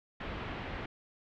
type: low-pass noise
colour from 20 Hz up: pink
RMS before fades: -40 dBFS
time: 0.2-0.86 s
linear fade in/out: 5 ms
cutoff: 3000 Hz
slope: 24 dB/octave
effects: none